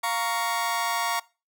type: chord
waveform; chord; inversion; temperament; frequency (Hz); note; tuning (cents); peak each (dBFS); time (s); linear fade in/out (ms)
sawtooth; Bb minor; second; just; 699.2 / 932.3 / 1118.8; F5 / Bb5 / Db6; +2 / 0 / +16; -27 / -24 / -25; 0.03-1.2; 10
effects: noise-tail reverb RT60 0.3 s tail -21 dB re dry